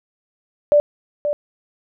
sine tone with echo, 587.3 Hz, D5, in tune, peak -9 dBFS, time 0.72-0.8 s, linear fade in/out 0 ms, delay 530 ms, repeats 1, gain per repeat -8 dB, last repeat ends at 1.33 s, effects none

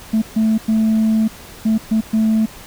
sine tone bursts at uneven times, 220 Hz, A3, in tune, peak -10 dBFS, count 6, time 0.13-0.22 / 0.36-0.58 / 0.68-1.28 / 1.65-1.78 / 1.91-2.01 / 2.13-2.46 s, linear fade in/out 10 ms, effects tanh soft clip ceiling -10 dBFS + pink hiss -38 dBFS RMS until 2.66 s

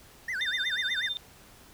triangle tone with vibrato, 1745 Hz, A6, 15 cents flat, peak -28 dBFS, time 0.28-1.09 s, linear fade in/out 5 ms, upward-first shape sine, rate 8.2 Hz, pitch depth 290 cents each way
sine tone with tremolo, 3600 Hz, A7, 39 cents sharp, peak -26 dBFS, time 0.41-1.17 s, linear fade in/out 0 ms, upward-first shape triangle, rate 16 Hz, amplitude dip 95%
effects pink hiss -54 dBFS RMS until 1.73 s

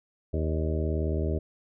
harmonic tone with a mistuned harmonic, 78.5 Hz, D#2, 16 cents sharp, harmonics 1 / 2 / 3 / 4 / 5 / 6 / 7 / 8, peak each -27 / -34 / -37 / -36 / -34 / -40 / -40 / -39 dBFS, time 0.33-1.39 s, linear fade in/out 10 ms, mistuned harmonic 7, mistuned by +61 cents, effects none

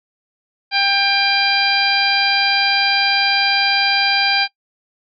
harmonic tone, 795 Hz, G5, 24 cents sharp, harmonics 1 / 2 / 3 / 4 / 5 / 6, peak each -20 / -21 / -19 / -23 / -23 / -20 dBFS, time 0.71-4.48 s, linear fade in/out 50 ms, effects noise-tail reverb RT60 0.1 s tail -21 dB re dry

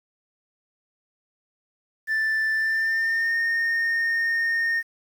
sine tone with pitch glide, 1765 to 1835.7 Hz, A6 to A#6, +5 to -27 cents, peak -18 dBFS, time 2.07-4.83 s, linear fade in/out 50 ms, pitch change +68 cents, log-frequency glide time 2.54-3.36 s, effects tanh soft clip ceiling -20 dBFS + 8-bit

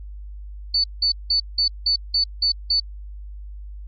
sine tone bursts, 4498 Hz, C#8, 24 cents sharp, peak -16 dBFS, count 8, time 0.74-2.8 s, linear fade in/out 5 ms, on 100 ms, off 180 ms, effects added 50 Hz sine -33 dBFS peak until 3.87 s + Opus 48 kbps

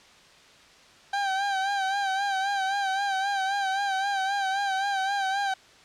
30% pulse tone with vibrato, 784 Hz, G5, in tune, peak -22 dBFS, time 1.13-5.54 s, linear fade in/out 5 ms, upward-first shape sine, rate 3.8 Hz, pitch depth 54 cents each way, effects white hiss -53 dBFS RMS until 5.84 s + low-pass 5000 Hz 12 dB/octave

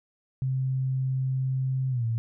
sine tone with pitch glide, 131.4 to 114.39 Hz, C3 to A#2, +8 to -32 cents, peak -24 dBFS, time 0.42-2.18 s, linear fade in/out 0 ms, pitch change -240 cents, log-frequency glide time 1.9-2.05 s, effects none

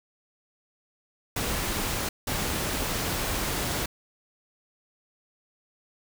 pink noise bursts at uneven times, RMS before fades -29 dBFS, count 2, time 1.36-2.09 / 2.27-3.86 s, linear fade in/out 5 ms, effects none

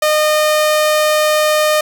sawtooth tone, 611 Hz, D#5, 32 cents flat, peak -7 dBFS, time 0.02-1.81 s, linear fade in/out 5 ms, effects none

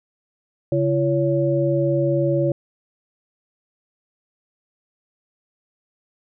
sine tone cluster, 139.6 / 340 / 562 Hz, C#3 / F4 / C#5, +13 / -46 / +24 cents, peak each -21 dBFS, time 0.72-2.52 s, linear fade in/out 2 ms, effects none

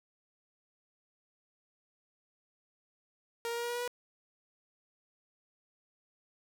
sawtooth tone with pitch steps, 466.2 / 469.7 / 473.3 / 476.8 / 480.4 / 484 / 487.7 Hz, A#4 / A#4 / A#4 / A#4 / B4 / B4 / B4, 0 / +13 / +26 / +39 / -48 / -35 / -22 cents, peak -30 dBFS, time 3.45-3.877 s, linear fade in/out 0 ms, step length 61 ms, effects none

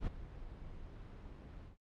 brown noise with ADSR envelope, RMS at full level -34 dBFS, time 0-1.77 s, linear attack 71 ms, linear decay 13 ms, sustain -15 dB, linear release 120 ms, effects low-pass 4000 Hz 12 dB/octave + Opus 32 kbps

